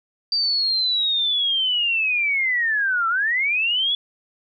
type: linear two-way sweep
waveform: sine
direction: down then up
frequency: 4683 to 1317 to 3439 Hz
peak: -18 dBFS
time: 0.32-3.95 s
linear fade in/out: 2 ms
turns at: 3.08 s
effects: none